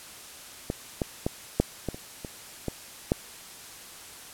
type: clicks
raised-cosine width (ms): 2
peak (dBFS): -14 / -12 / -12 / -6 / -15 / -25 / -22 / -15 / -8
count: 9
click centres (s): 0.701 / 1.018 / 1.265 / 1.6 / 1.887 / 1.945 / 2.248 / 2.683 / 3.119
effects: white hiss -45 dBFS RMS until 4.33 s + low-pass 12000 Hz 12 dB/octave